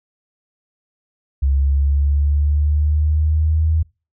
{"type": "linear sweep", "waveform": "sine", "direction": "up", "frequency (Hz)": [68, 80], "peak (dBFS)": -13, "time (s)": [1.42, 3.83], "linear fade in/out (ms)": 10, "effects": ["noise-tail reverb RT60 0.3 s tail -25 dB re dry"]}